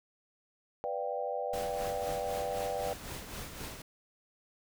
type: chord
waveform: sine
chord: G dominant seventh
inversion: first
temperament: equal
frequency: 493.9 / 587.3 / 698.5 / 784 Hz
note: B4 / D5 / F5 / G5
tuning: 0 / 0 / 0 / 0 cents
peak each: -37 / -37 / -40 / -38 dBFS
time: 0.84-2.93 s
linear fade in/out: 0 ms
type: noise with tremolo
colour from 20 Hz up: pink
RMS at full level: -41 dBFS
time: 1.53-3.82 s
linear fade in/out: 5 ms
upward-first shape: sine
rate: 3.9 Hz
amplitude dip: 50%
effects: none